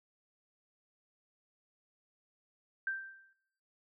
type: tone with exponential decay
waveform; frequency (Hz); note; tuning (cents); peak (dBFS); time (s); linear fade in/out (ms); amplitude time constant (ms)
sine; 1568; G6; 0; -30; 2.87-3.33; 2; 100
effects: noise-tail reverb RT60 0.7 s tail -18 dB re dry